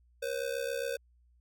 square ring-modulated tone, 511 Hz, C5, 41 cents flat, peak -30 dBFS, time 0.22-0.97 s, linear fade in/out 10 ms, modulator 33.7 Hz, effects added 60 Hz sine -62 dBFS peak until 1.4 s

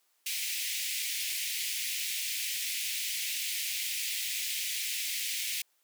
pink high-pass noise, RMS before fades -34 dBFS, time 0.26-5.62 s, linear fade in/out 5 ms, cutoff 2100 Hz, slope 48 dB/octave, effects white hiss -72 dBFS RMS until 5.83 s + high-pass 400 Hz 12 dB/octave

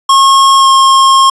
square tone with pitch glide, 1085 to 1075 Hz, C#6 to C6, -37 to +47 cents, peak -4 dBFS, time 0.09-1.3 s, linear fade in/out 5 ms, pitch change -16 cents, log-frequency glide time 0.58-0.67 s, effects resampled to 22050 Hz + 7-bit

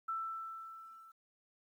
sine tone with level ramp, 1329 Hz, E6, 14 cents sharp, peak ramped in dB -34 to -55 dBFS, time 0.08-1.12 s, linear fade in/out 10 ms, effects 12-bit

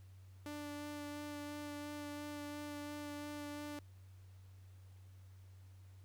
sawtooth tone with vibrato, 293.7 Hz, D4, in tune, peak -40 dBFS, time 0.46-3.79 s, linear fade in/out 0 ms, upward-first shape sine, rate 2.9 Hz, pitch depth 10 cents each way, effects added 94 Hz sine -55 dBFS peak until 6.04 s + pink hiss -72 dBFS RMS until 6.04 s

